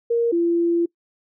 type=tone pair in turn; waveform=sine; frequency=467.5 / 340.5 Hz; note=A#4 / F4; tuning=+5 / -44 cents; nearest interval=perfect fourth; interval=549 cents; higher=first; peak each=-16 / -16 dBFS; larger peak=neither; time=0.1-0.32 / 0.32-0.86 s; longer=second; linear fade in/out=10 ms; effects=noise-tail reverb RT60 0.1 s tail -23 dB re dry